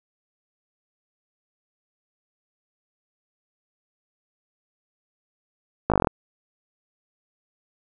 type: slowing click train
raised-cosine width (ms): 1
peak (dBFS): -5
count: 9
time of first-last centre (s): 5.9-6.072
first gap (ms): 18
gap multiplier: 1.05
effects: none